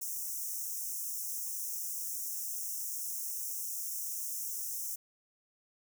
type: high-pass noise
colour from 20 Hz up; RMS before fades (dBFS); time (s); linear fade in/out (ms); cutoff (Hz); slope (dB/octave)
white; -38; 0.01-4.96; 10; 5500; 96
effects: none